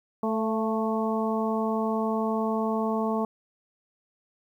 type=harmonic tone with a mistuned harmonic; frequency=220 Hz; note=A3; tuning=in tune; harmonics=1 / 2 / 3 / 4 / 5; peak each=-27 / -30 / -32 / -33 / -34 dBFS; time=0.23-3.25 s; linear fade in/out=2 ms; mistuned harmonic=3; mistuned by=+29 cents; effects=10-bit